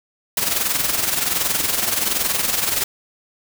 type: noise with amplitude modulation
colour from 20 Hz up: white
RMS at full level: -18 dBFS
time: 0.37-2.84 s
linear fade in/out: 2 ms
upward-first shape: sine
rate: 21.3 Hz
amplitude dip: 60%
effects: none